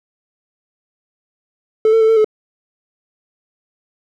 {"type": "tone with pitch steps", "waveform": "triangle", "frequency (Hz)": [437.6, 449.8, 440.9, 448.2, 430.8], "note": ["A4", "A4", "A4", "A4", "A4"], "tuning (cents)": [-9, 38, 4, 32, -37], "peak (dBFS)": -6, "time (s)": [1.85, 2.245], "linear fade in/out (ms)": 2, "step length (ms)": 79, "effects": ["tanh soft clip ceiling -2 dBFS"]}